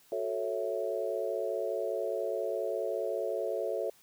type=chord; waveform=sine; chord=F# minor seventh; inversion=none; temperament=equal; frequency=370 / 440 / 554.4 / 659.3 Hz; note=F#4 / A4 / C#5 / E5; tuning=0 / 0 / 0 / 0 cents; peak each=-38 / -35 / -35 / -36 dBFS; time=0.12-3.9 s; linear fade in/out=2 ms; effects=white hiss -62 dBFS RMS until 4.02 s